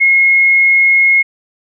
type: tone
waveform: sine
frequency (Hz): 2160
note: C#7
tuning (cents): -45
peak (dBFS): -6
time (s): 0-1.23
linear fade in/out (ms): 20
effects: none